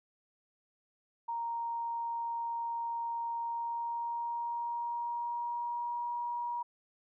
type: tone with pitch glide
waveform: sine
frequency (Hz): 932.3 to 955.7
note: A#5 to A#5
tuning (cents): 0 to +43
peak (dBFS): -33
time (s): 1.28-6.63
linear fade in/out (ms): 10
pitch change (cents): +43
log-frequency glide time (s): 3.4-6.09
effects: none